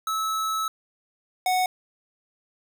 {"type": "tone pair in turn", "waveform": "square", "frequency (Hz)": [1300, 738.3], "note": ["E6", "F#5"], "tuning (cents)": [-24, -4], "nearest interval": "minor seventh", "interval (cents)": 980, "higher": "first", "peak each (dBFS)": [-25, -21], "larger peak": "second", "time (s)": [[0.07, 0.68], [1.46, 1.66]], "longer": "first", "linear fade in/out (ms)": 2, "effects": []}